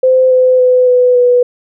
sine tone with pitch steps, 516 / 509.8 / 503.6 / 497.6 / 491.6 Hz, C5 / C5 / B4 / B4 / B4, -24 / -45 / +34 / +13 / -8 cents, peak -5 dBFS, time 0.03-1.43 s, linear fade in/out 5 ms, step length 280 ms, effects none

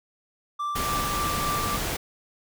triangle tone with tremolo, 1174.7 Hz, D6, in tune, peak -24 dBFS, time 0.59-1.77 s, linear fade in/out 10 ms, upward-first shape sine, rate 3.5 Hz, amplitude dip 30%
pink noise, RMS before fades -29 dBFS, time 0.75-1.97 s, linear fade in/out 10 ms
effects none

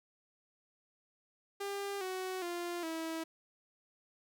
sawtooth tone with pitch steps, 399.7 / 372.9 / 348 / 324.7 Hz, G4 / F#4 / F4 / E4, +34 / +14 / -6 / -26 cents, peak -33 dBFS, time 1.6-3.24 s, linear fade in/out 10 ms, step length 410 ms, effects none

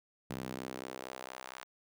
sawtooth tone with high-pass filter sweep, 64.3 Hz, C2, 30 cents flat, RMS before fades -44 dBFS, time 0.3-1.64 s, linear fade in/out 5 ms, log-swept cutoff 160 to 1100 Hz, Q 1.1, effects none

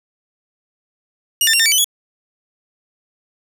15% pulse tone with pitch steps, 2864 / 1791 / 2761 / 1811 / 2289 / 3024 / 3364 Hz, F7 / A6 / F7 / A6 / D7 / F#7 / G#7, +43 / +30 / -20 / +49 / -45 / +37 / +22 cents, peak -5 dBFS, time 1.41-1.844 s, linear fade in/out 2 ms, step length 62 ms, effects none

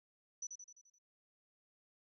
sine tone with echo, 5950 Hz, F#8, 9 cents sharp, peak -40 dBFS, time 0.42-0.47 s, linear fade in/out 5 ms, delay 86 ms, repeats 6, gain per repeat -5 dB, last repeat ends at 0.986 s, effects none

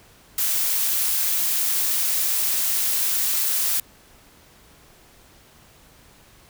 blue noise, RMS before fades -22 dBFS, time 0.38-3.8 s, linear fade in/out 2 ms, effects pink hiss -52 dBFS RMS until 6.49 s

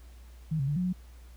sine tone with pitch steps, 157.8 / 135.7 / 146 / 180.7 / 182.3 Hz, D#3 / C#3 / D3 / F#3 / F#3, +25 / -36 / -10 / -41 / -25 cents, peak -26 dBFS, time 0.51-0.93 s, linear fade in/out 10 ms, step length 84 ms, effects added 60 Hz sine -47 dBFS peak until 1.36 s + pink hiss -61 dBFS RMS until 1.36 s

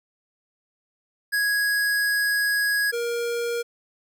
square tone pair in turn, 1661.2 / 471.7 Hz, G#6 / A#4, 0 / +20 cents, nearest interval octave + minor seventh, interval 2180 cents, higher first, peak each -21 / -25 dBFS, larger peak first, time 1.32-2.92 / 2.92-3.63 s, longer first, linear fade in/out 20 ms, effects none

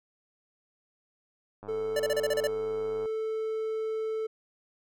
click train, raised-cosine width 1 ms, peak -31 dBFS, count 148, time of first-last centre 1.63-3.057 s, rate 103 Hz
triangle tone, 440 Hz, A4, in tune, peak -27 dBFS, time 1.68-4.27 s, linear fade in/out 10 ms
square tone bursts, 586 Hz, D5, 4 cents flat, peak -26 dBFS, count 8, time 1.96-2.473 s, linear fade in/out 5 ms, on 37 ms, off 31 ms
effects none

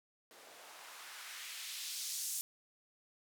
blue noise with band-pass filter sweep, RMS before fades -45 dBFS, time 0.31-2.41 s, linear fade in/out 0 ms, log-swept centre 420 to 7900 Hz, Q 1.1, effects none

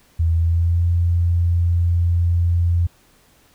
sine tone with pitch glide, 82.41 to 86.06 Hz, E2 to F2, 0 to -25 cents, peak -14 dBFS, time 0.19-2.87 s, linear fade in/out 10 ms, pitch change +75 cents, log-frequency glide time 0.31-0.84 s, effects pink hiss -55 dBFS RMS until 3.54 s

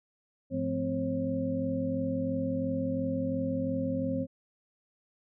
sine tone cluster, 101.6 / 172.9 / 215.8 / 258.7 / 539 Hz, G#2 / F3 / A3 / C4 / C#5, -38 / -17 / -33 / -19 / -49 cents, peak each -38 / -36 / -40 / -31 / -34 dBFS, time 0.5-4.27 s, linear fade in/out 50 ms, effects none

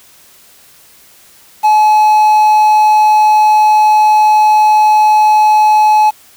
triangle tone with quantisation, 854 Hz, G#5, 48 cents sharp, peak -3 dBFS, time 1.63-6.11 s, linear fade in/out 20 ms, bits 5, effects white hiss -43 dBFS RMS until 6.36 s

